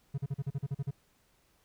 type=tone bursts; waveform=triangle; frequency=138.59 Hz; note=C#3; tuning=in tune; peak=-28 dBFS; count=10; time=0.14-0.91 s; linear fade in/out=10 ms; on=41 ms; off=40 ms; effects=pink hiss -69 dBFS RMS until 1.64 s